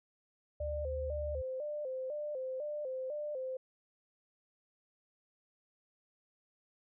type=tone with vibrato; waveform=sine; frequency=556 Hz; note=C#5; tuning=5 cents sharp; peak=-36 dBFS; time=0.6-3.57 s; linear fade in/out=5 ms; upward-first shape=square; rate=2 Hz; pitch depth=120 cents each way
type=tone with pitch glide; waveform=sine; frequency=74 to 73.49 Hz; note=D2 to D2; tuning=+14 to +2 cents; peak=-38 dBFS; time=0.6-1.42 s; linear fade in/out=10 ms; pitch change=-12 cents; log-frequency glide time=1.06-1.26 s
effects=none